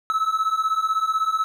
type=beating tone pair; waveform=triangle; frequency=1291 / 1307 Hz; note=E6 / E6; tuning=-37 / -15 cents; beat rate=16 Hz; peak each=-22 / -20 dBFS; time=0.1-1.44 s; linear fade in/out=0 ms; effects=none